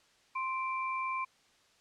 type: tone pair together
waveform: sine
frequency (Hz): 1044.9 / 2349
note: C6 / D7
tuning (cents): -3 / 0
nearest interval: octave + major second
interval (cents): 1403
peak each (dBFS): -33 / -38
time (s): 0.35-1.25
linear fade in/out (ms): 10
effects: white hiss -66 dBFS RMS until 1.8 s + low-pass 6000 Hz 12 dB/octave